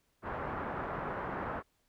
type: low-pass noise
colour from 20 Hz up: white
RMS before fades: -38 dBFS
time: 0.22-1.63 s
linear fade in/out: 50 ms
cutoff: 1400 Hz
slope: 24 dB/octave
effects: pink hiss -75 dBFS RMS until 1.88 s